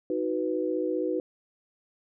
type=chord; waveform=sine; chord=B major; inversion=first; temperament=equal with one note detuned; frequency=314.7 / 370 / 493.9 Hz; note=D#4 / F#4 / B4; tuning=+20 / 0 / 0 cents; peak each=-30 dBFS; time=0.1-1.2 s; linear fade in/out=2 ms; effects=none